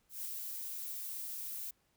violet noise with ADSR envelope, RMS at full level -39 dBFS, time 0.09-1.71 s, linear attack 160 ms, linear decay 3 ms, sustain -3 dB, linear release 8 ms, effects pink hiss -75 dBFS RMS until 1.96 s

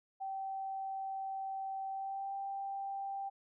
sine tone with pitch glide, 774 to 786.6 Hz, G5 to G5, -22 to +6 cents, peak -37 dBFS, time 0.2-3.3 s, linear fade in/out 20 ms, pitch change +28 cents, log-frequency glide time 1.9-2.33 s, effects none

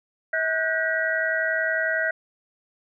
sine tone cluster, 643 / 1469 / 1580 / 1919 Hz, E5 / F#6 / G6 / A#6, -43 / -13 / +13 / +50 cents, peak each -27 dBFS, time 0.33-2.11 s, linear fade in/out 5 ms, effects none

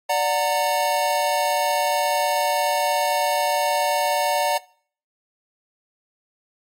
square chord, D augmented, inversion none, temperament just, 587.3 / 734.2 / 917.7 Hz, D5 / F#5 / A#5, 0 / -14 / -27 cents, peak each -24 dBFS, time 0.09-4.58 s, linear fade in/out 10 ms, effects noise-tail reverb RT60 0.5 s tail -22 dB re dry + AAC 48 kbps

